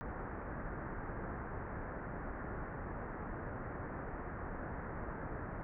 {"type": "low-pass noise", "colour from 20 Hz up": "pink", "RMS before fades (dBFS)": -43, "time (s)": [0.01, 5.63], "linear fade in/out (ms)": 0, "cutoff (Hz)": 1800, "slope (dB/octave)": 48, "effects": []}